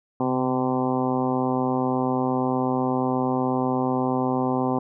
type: harmonic tone with a mistuned harmonic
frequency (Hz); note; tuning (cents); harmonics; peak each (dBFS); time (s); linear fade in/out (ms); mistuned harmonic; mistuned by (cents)
128.3; C3; -34; 1 / 2 / 3 / 4 / 5 / 6 / 7 / 8 / 9; -31 / -24 / -29 / -30 / -35 / -29 / -33 / -32 / -41; 0.2-4.79; 2; 1; +58
effects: none